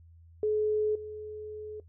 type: tone with level steps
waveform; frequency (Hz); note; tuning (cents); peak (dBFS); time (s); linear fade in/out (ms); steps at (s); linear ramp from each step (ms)
sine; 426.3; G#4; +45; -24 / -37; 0.43-1.8; 2; 0.95; 5
effects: noise-tail reverb RT60 0.1 s tail -18 dB re dry + added 83 Hz sine -52 dBFS peak until 1.88 s